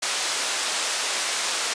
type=band-pass noise; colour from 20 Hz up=white; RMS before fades=-26 dBFS; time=0.02-1.74 s; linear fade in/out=10 ms; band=490 to 7300 Hz; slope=12 dB/octave; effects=resampled to 22050 Hz